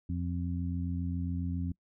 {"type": "harmonic tone", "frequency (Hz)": 87.31, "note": "F2", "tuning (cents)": 0, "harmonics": [1, 2, 3], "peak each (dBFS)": [-33, -36, -38], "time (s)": [0.09, 1.72], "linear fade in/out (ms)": 5, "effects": ["noise-tail reverb RT60 0.1 s tail -24 dB re dry"]}